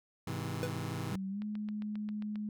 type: chord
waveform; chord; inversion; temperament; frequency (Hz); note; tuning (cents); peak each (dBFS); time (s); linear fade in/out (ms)
sawtooth; Ab augmented; none; just; 103.83 / 129.78 / 162.23; Ab2 / C3 / E3; 0 / -14 / -27; -36; 0.27-1.16; 5
type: tone with exponential decay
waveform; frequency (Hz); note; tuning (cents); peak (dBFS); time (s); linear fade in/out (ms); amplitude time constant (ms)
square; 493.9; B4; 0; -31; 0.63-0.75; 0; 26
type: tone with pitch glide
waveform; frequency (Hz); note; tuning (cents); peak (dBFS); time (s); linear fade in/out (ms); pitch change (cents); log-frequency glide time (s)
sine; 192 to 210.6; G3 to G#3; -36 to +24; -35; 1.12-2.49; 2; +160; 1.29-1.42
type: click train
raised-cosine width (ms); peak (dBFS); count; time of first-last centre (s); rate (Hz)
0.3; -35; 8; 1.42-2.357; 7.47
effects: none